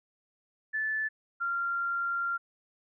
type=tone pair in turn; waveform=sine; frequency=1745 / 1385 Hz; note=A6 / F6; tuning=-15 / -15 cents; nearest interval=major third; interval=400 cents; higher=first; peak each=-28 dBFS; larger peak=neither; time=0.73-1.09 / 1.4-2.38 s; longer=second; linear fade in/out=20 ms; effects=none